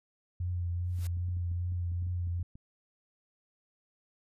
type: tone with vibrato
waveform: sine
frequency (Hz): 88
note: F2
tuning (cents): +14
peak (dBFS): -30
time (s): 0.4-2.43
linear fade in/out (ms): 5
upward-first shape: triangle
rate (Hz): 2.5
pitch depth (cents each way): 32
type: noise with exponential growth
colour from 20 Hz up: white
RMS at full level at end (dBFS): -45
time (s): 0.84-1.07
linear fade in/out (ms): 2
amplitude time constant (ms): 50
type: clicks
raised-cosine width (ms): 5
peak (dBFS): -37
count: 12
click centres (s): 0.989 / 1.171 / 1.286 / 1.369 / 1.516 / 1.722 / 1.918 / 2.025 / 2.068 / 2.273 / 2.396 / 2.555
effects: resampled to 32000 Hz